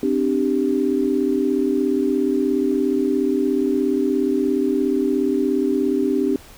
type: chord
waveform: sine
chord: C suspended second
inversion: none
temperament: equal with one note detuned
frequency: 261.6 / 298.6 / 392 Hz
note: C4 / D4 / G4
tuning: 0 / +29 / 0 cents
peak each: -21 dBFS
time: 0.03-6.36 s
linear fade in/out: 2 ms
effects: pink hiss -45 dBFS RMS until 6.57 s